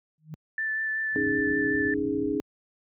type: tone with exponential growth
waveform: sine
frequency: 155.56 Hz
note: D#3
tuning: in tune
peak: -31 dBFS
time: 0.18-0.34 s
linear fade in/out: 0 ms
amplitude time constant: 33 ms
type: tone with vibrato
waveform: sine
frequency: 1760 Hz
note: A6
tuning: in tune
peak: -26 dBFS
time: 0.58-1.94 s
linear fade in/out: 2 ms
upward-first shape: sine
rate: 5.3 Hz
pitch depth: 11 cents each way
type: low-pass noise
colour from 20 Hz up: pink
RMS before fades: -39 dBFS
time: 1.12-2.39 s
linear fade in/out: 50 ms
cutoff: 220 Hz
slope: 96 dB/octave
type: chord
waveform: sine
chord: C# suspended second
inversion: none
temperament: equal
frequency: 277.2 / 311.1 / 415.3 Hz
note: C#4 / D#4 / G#4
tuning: 0 / 0 / 0 cents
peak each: -29 dBFS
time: 1.16-2.4 s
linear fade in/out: 0 ms
effects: high-pass 80 Hz 12 dB/octave